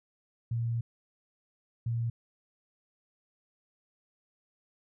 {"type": "tone bursts at uneven times", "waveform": "sine", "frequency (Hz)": 116.54, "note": "A#2", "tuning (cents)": 0, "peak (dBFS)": -28, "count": 2, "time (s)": [[0.51, 0.81], [1.86, 2.1]], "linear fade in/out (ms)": 5, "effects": []}